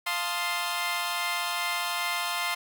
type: chord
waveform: 15% pulse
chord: F dominant seventh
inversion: none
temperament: equal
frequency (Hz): 698.5 / 880 / 1046.5 / 1244.5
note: F5 / A5 / C6 / Eb6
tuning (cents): 0 / 0 / 0 / 0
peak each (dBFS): -27 / -30 / -24 / -30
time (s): 0.06-2.55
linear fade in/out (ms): 10
effects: none